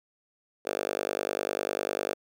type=tone with high-pass filter; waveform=5% pulse; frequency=50 Hz; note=G1; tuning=35 cents sharp; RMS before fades=-32 dBFS; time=0.65-2.14 s; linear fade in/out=10 ms; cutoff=480 Hz; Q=2; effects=none